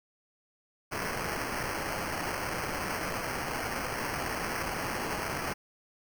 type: noise with sample-and-hold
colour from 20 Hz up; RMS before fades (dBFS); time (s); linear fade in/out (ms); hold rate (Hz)
blue; -34; 0.91-5.54; 20; 3675
effects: none